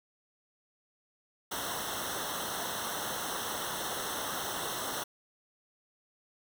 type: noise with comb filter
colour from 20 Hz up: pink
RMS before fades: -36 dBFS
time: 1.51-5.04 s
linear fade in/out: 10 ms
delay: 0.42 ms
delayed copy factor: -1
effects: none